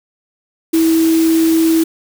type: tone in noise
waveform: sine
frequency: 325.2 Hz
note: E4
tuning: 23 cents flat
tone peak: -9 dBFS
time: 0.73-1.84 s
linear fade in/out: 10 ms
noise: white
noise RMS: -25 dBFS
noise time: 0.73-1.84 s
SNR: +13 dB
effects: none